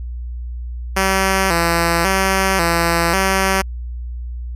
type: tone with vibrato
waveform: 5% pulse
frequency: 180 Hz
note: F#3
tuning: 47 cents flat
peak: -3 dBFS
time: 0.96-3.62 s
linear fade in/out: 10 ms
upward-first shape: square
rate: 0.92 Hz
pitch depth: 110 cents each way
effects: added 60 Hz sine -24 dBFS peak until 4.55 s + resampled to 32000 Hz